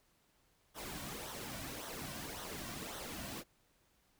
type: noise with flanger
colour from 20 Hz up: pink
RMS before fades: -45 dBFS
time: 0.74-3.44 s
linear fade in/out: 50 ms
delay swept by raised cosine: 0.41 to 2.41 ms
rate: 1.8 Hz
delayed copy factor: -0.6
effects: pink hiss -73 dBFS RMS until 4.19 s